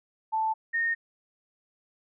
sine tone pair in turn, 880 / 1842.2 Hz, A5 / A#6, 0 / -21 cents, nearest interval octave + minor second, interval 1279 cents, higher second, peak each -24 dBFS, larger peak neither, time 0.32-0.54 / 0.73-0.95 s, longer neither, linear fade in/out 20 ms, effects none

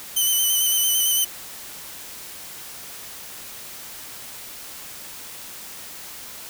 5% pulse tone with vibrato, 3033 Hz, F#7, 42 cents sharp, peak -10 dBFS, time 0.16-1.25 s, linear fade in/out 10 ms, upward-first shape square, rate 8.9 Hz, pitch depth 28 cents each way, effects white hiss -38 dBFS RMS until 6.49 s

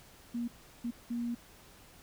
sine tone bursts at uneven times, 237.2 Hz, A#3, 30 cents sharp, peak -32 dBFS, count 3, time 0.34-0.48 / 0.84-0.91 / 1.1-1.35 s, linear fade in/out 10 ms, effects pink hiss -57 dBFS RMS until 2.02 s

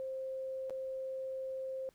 sine tone with dropouts, 527 Hz, C5, 12 cents sharp, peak -37 dBFS, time 0-1.89 s, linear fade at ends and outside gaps 0 ms, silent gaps 0.697-0.706 s, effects pink hiss -71 dBFS RMS until 1.94 s

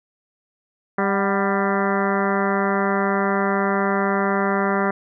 harmonic tone with a mistuned harmonic, 198 Hz, G3, 18 cents sharp, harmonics 1 / 2 / 3 / 4 / 5 / 6 / 7 / 8 / 9 / 10, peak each -23 / -24 / -27 / -27 / -28 / -28 / -28 / -33 / -31 / -33 dBFS, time 0.98-4.91 s, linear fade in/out 5 ms, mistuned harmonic 4, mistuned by -63 cents, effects none

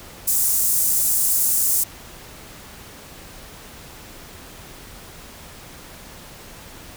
pink high-pass noise, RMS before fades -19 dBFS, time 0.27-1.84 s, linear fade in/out 10 ms, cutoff 7700 Hz, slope 24 dB/octave, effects pink hiss -41 dBFS RMS until 6.96 s

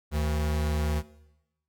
square tone pair together, 74.94 / 158.8 Hz, D2 / D#3, +36 / +36 cents, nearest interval octave + minor second, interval 1300 cents, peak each -26 / -35 dBFS, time 0.11-1.03 s, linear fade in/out 50 ms, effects noise-tail reverb RT60 0.9 s tail -18 dB re dry

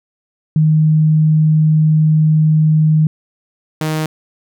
sine / sawtooth tone pair in turn, 155.56 / 156.11 Hz, D#3 / D#3, 0 / +6 cents, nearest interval unison, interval 6 cents, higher second, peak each -8 / -12 dBFS, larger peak first, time 0.56-3.07 / 3.81-4.06 s, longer first, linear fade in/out 2 ms, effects none

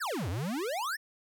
square exponential two-way sweep, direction down then up, 1876 to 81.4 to 1876 Hz, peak -32 dBFS, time 0-0.97 s, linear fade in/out 20 ms, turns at 0.29 s, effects none

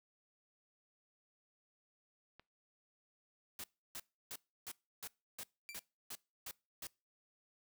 click, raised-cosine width 0.3 ms, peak -39 dBFS, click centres 2.396 s
white noise bursts, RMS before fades -46 dBFS, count 10, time 3.59-6.87 s, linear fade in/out 2 ms, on 49 ms, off 310 ms
sawtooth tone with exponential decay, 2349 Hz, D7, in tune, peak -40 dBFS, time 5.69-5.84 s, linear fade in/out 0 ms, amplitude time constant 31 ms
effects noise-tail reverb RT60 0.3 s tail -24 dB re dry

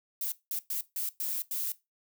violet noise bursts at uneven times, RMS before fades -33 dBFS, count 6, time 0.21-0.32 / 0.51-0.59 / 0.7-0.81 / 0.96-1.09 / 1.2-1.42 / 1.51-1.72 s, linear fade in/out 2 ms, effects noise-tail reverb RT60 0.2 s tail -17 dB re dry

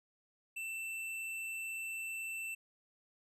sine tone with hard clipping, 2671 Hz, E7, 22 cents sharp, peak -40 dBFS, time 0.56-2.55 s, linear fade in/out 10 ms, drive 14 dB, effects resampled to 32000 Hz

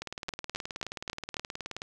two click trains, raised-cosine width 0.2 ms, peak -19 / -15 dBFS, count 35 / 5, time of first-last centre 0.02-1.819 / 0.29-1.368 s, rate 18.9 / 3.71 Hz, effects none

